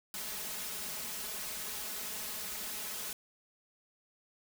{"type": "noise with comb filter", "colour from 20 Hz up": "white", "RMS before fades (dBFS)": -40, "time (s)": [0.14, 3.13], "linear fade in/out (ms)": 2, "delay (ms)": 4.7, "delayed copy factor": 0.8, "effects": []}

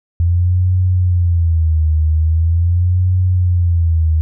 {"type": "tone with vibrato", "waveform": "sine", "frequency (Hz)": 84.6, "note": "E2", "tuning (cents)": 45, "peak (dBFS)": -10, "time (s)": [0.2, 4.21], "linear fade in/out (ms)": 0, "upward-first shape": "sine", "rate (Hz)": 0.42, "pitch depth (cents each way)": 140, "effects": []}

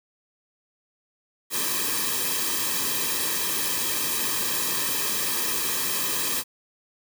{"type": "noise with comb filter", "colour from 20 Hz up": "white", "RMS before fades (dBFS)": -26, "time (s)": [1.5, 6.44], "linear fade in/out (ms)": 50, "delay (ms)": 1.4, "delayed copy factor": -0.85, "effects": []}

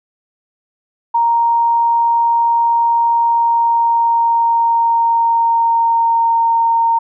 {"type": "tone with pitch glide", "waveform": "sine", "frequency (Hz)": [932.3, 920.5], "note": ["A#5", "A#5"], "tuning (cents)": [0, -22], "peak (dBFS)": -10, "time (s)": [1.14, 6.99], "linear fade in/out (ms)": 10, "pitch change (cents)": -22, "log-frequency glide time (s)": [3.21, 6.53], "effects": []}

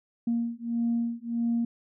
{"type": "beating tone pair", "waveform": "sine", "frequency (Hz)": [233.1, 234.7], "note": ["A#3", "A#3"], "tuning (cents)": [0, 12], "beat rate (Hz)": 1.6, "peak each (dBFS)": -28, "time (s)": [0.27, 1.65], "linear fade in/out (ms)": 5, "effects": ["tanh soft clip ceiling -19 dBFS"]}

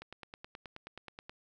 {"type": "click train", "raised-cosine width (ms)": 0.3, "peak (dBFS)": -29, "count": 13, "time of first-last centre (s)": [0.02, 1.295], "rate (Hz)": 9.41, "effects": []}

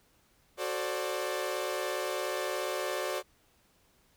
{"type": "chord", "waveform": "sawtooth", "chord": "D dominant seventh", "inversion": "first", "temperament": "equal with one note detuned", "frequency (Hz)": [370, 440, 530.2, 587.3], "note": ["F#4", "A4", "C5", "D5"], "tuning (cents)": [0, 0, 23, 0], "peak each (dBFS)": [-33, -36, -33, -32], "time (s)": [0.57, 3.23], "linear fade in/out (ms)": 50, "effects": ["pink hiss -67 dBFS RMS until 4.16 s"]}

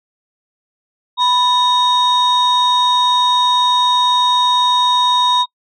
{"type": "tone pair together", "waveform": "sine", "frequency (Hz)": [990, 3738], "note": ["B5", "A#7"], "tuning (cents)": [4, 4], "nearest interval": "octave + major seventh", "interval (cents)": 2300, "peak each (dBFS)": [-11, -13], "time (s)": [1.17, 5.46], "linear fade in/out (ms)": 50, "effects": ["noise-tail reverb RT60 0.1 s tail -26 dB re dry", "tanh soft clip ceiling -7 dBFS"]}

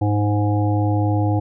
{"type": "harmonic tone", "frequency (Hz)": 103.83, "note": "G#2", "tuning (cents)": 0, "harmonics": [1, 3, 5, 7, 8], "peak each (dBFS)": [-17, -22, -29, -28, -29], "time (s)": [0.01, 1.4], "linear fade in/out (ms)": 10, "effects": []}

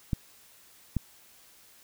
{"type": "clicks", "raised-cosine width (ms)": 5, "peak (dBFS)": -14, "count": 2, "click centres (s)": [0.132, 0.967], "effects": ["white hiss -57 dBFS RMS until 1.83 s"]}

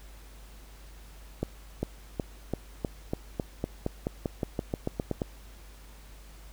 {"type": "accelerating click train", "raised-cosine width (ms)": 2, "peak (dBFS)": -15, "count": 18, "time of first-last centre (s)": [1.43, 5.218], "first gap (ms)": 400, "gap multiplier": 0.92, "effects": ["added 50 Hz sine -47 dBFS peak until 6.52 s", "pink hiss -55 dBFS RMS until 6.52 s"]}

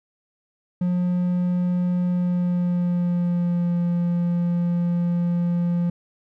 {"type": "tone with pitch glide", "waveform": "triangle", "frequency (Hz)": [178.5, 173.52], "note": ["F3", "F3"], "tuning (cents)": [38, -11], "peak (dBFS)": -17, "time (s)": [0.81, 5.9], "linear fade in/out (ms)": 5, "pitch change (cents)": -49, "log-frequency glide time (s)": [2.08, 3.77], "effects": []}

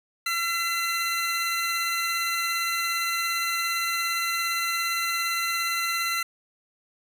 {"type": "tone pair together", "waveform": "25% pulse", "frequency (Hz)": [1357.8, 2028], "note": ["F6", "B6"], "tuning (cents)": [-49, 45], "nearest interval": "perfect fifth", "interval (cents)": 694, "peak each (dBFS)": -24, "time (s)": [0.26, 6.23], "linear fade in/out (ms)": 5, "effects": []}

